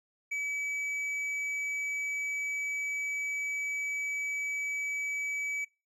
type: tone with tanh clipping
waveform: sine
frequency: 2288 Hz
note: D7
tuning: 46 cents flat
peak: -32 dBFS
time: 0.31-5.65 s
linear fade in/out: 10 ms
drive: 6 dB
effects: noise-tail reverb RT60 0.3 s tail -24 dB re dry